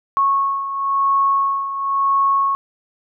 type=beating tone pair; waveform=sine; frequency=1100 / 1100.97 Hz; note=C#6 / C#6; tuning=-14 / -12 cents; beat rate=0.97 Hz; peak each=-16 / -22 dBFS; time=0.17-2.55 s; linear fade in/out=0 ms; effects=none